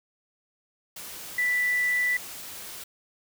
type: tone in noise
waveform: sine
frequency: 1975.5 Hz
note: B6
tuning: in tune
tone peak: -22 dBFS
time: 1.38-2.17 s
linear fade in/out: 5 ms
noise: white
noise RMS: -40 dBFS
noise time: 0.96-2.84 s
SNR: +15 dB
effects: none